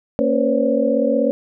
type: tone cluster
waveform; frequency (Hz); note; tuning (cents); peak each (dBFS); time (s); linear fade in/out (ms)
sine; 230 / 276.2 / 489.2 / 530 / 566; A#3 / C#4 / B4 / C5 / C#5; -23 / -6 / -16 / +22 / +36; -21; 0.19-1.31; 0
effects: none